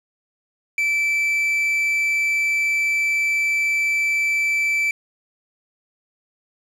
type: tone with quantisation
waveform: triangle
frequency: 2323 Hz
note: D7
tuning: 20 cents flat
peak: -16 dBFS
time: 0.78-4.91 s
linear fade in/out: 2 ms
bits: 6
effects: low-pass 11000 Hz 12 dB/octave